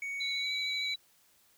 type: tone with pitch glide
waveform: triangle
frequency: 2233 to 2276 Hz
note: C#7 to C#7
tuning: +12 to +45 cents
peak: -33 dBFS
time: 0.02-0.94 s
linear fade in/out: 2 ms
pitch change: +33 cents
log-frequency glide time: 0.39-0.48 s
type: tone with vibrato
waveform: sine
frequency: 3951 Hz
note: B7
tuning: in tune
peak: -33 dBFS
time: 0.2-0.96 s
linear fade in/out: 10 ms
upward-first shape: triangle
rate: 13 Hz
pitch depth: 19 cents each way
effects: white hiss -66 dBFS RMS until 1.57 s